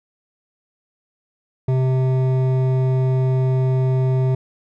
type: tone with hard clipping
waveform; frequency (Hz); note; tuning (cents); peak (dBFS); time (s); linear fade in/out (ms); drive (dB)
triangle; 130; C3; -11; -17; 1.68-4.35; 5; 15
effects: none